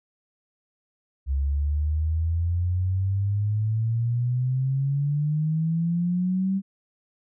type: exponential sweep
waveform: sine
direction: up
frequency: 67.2 to 196 Hz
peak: -21 dBFS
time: 1.26-6.62 s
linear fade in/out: 50 ms
effects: none